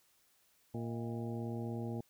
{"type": "harmonic tone with a mistuned harmonic", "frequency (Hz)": 116.3, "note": "A#2", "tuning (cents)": -4, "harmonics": [1, 2, 3, 4, 5, 6, 7], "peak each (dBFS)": [-40, -41, -45, -48, -52, -56, -52], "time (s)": [0.74, 2.01], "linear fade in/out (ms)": 5, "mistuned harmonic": 5, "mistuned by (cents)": 110, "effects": ["white hiss -71 dBFS RMS until 2.09 s"]}